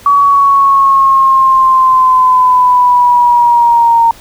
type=linear sweep; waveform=sine; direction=down; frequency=1136 to 920 Hz; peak=-4 dBFS; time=0.06-4.11 s; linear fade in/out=2 ms; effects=pink hiss -37 dBFS RMS until 4.2 s